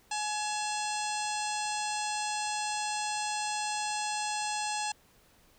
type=harmonic tone with a mistuned harmonic; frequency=844 Hz; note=G#5; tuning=28 cents sharp; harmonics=1 / 2 / 3 / 4 / 5 / 6 / 7 / 8 / 9 / 10; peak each=-33 / -42 / -40 / -44 / -42 / -43 / -44 / -46 / -43 / -43 dBFS; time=0.11-4.92 s; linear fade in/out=5 ms; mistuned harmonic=3; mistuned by=+99 cents; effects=pink hiss -63 dBFS RMS until 5.58 s